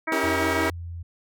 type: harmonic tone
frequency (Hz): 320.2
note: D#4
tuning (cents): +50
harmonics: 1 / 2 / 3 / 4 / 5 / 6 / 7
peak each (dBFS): -32 / -32 / -32 / -32 / -32 / -32 / -32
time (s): 0.07-0.7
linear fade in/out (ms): 10
type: chord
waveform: sawtooth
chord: C# diminished seventh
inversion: none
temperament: equal with one note detuned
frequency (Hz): 277.2 / 326.2 / 392 / 466.2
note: C#4 / E4 / G4 / Bb4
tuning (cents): 0 / -18 / 0 / 0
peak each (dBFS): -26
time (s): 0.12-0.7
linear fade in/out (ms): 2
type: tone with pitch glide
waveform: sine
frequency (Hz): 86.8 to 85.16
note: F2 to F2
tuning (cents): -10 to -43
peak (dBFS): -32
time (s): 0.23-1.03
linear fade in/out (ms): 10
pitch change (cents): -33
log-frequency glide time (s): 0.41-0.82
effects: none